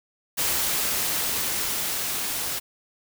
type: noise with level ramp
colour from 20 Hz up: white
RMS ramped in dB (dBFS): -24 to -29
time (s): 0.37-2.6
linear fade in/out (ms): 20
effects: none